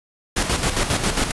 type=noise with tremolo; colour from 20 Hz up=pink; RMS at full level=-19 dBFS; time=0.36-1.32 s; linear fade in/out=10 ms; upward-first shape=square; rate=7.4 Hz; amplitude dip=55%; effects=resampled to 24000 Hz